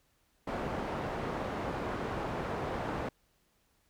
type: low-pass noise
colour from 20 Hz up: white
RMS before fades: -36 dBFS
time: 0.47-3.09 s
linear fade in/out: 5 ms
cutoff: 850 Hz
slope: 12 dB/octave
effects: pink hiss -72 dBFS RMS until 3.89 s